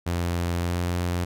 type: tone with pitch glide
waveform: sawtooth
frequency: 86.6 to 88.01 Hz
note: F2 to F2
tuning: -14 to +14 cents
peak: -20 dBFS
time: 0.06-1.25 s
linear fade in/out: 10 ms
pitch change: +28 cents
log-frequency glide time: 0.59-0.83 s
effects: none